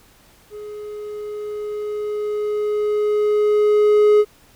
triangle tone with level ramp, 419.8 Hz, G#4, 19 cents sharp, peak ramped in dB -29 to -7 dBFS, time 0.5-4.25 s, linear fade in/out 50 ms, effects pink hiss -52 dBFS RMS until 4.55 s

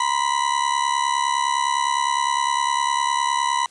40% pulse ring-modulated tone, 989 Hz, B5, 2 cents sharp, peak -15 dBFS, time 0-3.66 s, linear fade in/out 2 ms, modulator 34.9 Hz, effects white hiss -53 dBFS RMS until 3.7 s + resampled to 22050 Hz

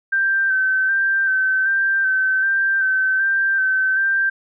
sine tone with vibrato, 1556 Hz, G6, 13 cents flat, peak -15 dBFS, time 0.12-4.3 s, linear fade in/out 10 ms, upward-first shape square, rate 1.3 Hz, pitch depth 22 cents each way, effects none

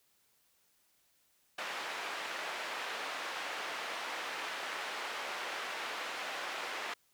white band-pass noise, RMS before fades -40 dBFS, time 1.58-6.94 s, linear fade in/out 5 ms, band 510 to 2300 Hz, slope 12 dB/octave, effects white hiss -72 dBFS RMS until 7.13 s

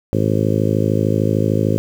harmonic tone, 53.3 Hz, G#1, 46 cents sharp, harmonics 2 / 3 / 4 / 5 / 6 / 7 / 8 / 9 / 10, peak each -19 / -21 / -22 / -23 / -24 / -24 / -25 / -26 / -26 dBFS, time 0.13-1.78 s, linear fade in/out 0 ms, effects 7-bit

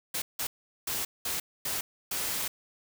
white noise bursts at uneven times, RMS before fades -32 dBFS, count 6, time 0.14-0.22 / 0.39-0.47 / 0.87-1.05 / 1.25-1.4 / 1.65-1.81 / 2.11-2.48 s, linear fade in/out 5 ms, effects none

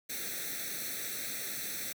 white noise with comb filter, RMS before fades -38 dBFS, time 0.09-1.93 s, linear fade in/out 10 ms, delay 0.5 ms, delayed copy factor +0.9, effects high-pass 150 Hz 12 dB/octave

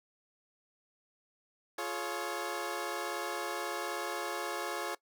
15% pulse chord, Db major, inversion first, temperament equal with one note detuned, 349.2 / 425.5 / 554.4 Hz, F4 / Ab4 / Db5, 0 / +42 / 0 cents, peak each -33 dBFS, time 1.78-4.95 s, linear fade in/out 5 ms, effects noise-tail reverb RT60 0.1 s tail -21 dB re dry

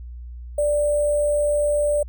sine tone with sample-and-hold, 587.3 Hz, D5, in tune, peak -17 dBFS, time 0.58-2.03 s, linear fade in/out 5 ms, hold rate 8820 Hz, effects added 60 Hz sine -33 dBFS peak until 2.08 s

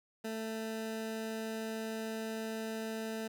20% pulse tone, 221.7 Hz, A3, 13 cents sharp, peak -32 dBFS, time 0.24-3.28 s, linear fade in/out 10 ms, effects none

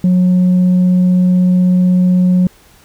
sine tone, 181.6 Hz, F#3, 32 cents flat, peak -5 dBFS, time 0.04-2.47 s, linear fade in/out 2 ms, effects tanh soft clip ceiling -6 dBFS + pink hiss -46 dBFS RMS until 2.84 s

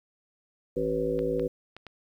harmonic tone, 54.4 Hz, A1, 19 cents flat, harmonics 1 / 3 / 5 / 7 / 9 / 10, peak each -39 / -36 / -34 / -31 / -28 / -38 dBFS, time 0.76-1.48 s, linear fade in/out 10 ms
clicks, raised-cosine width 0.3 ms, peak -27 dBFS, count 4, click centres 1.191 / 1.396 / 1.766 / 1.867 s
effects 10-bit

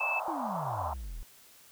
white band-pass noise, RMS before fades -35 dBFS, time 0-0.94 s, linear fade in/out 10 ms, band 630 to 1100 Hz, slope 48 dB/octave
sine tone, 2625 Hz, E7, 8 cents flat, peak -29 dBFS, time 0-0.2 s, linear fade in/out 10 ms
triangle exponential sweep, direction down, 349.2 to 33.63 Hz, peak -35 dBFS, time 0.28-1.23 s, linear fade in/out 0 ms
effects white hiss -57 dBFS RMS until 1.71 s

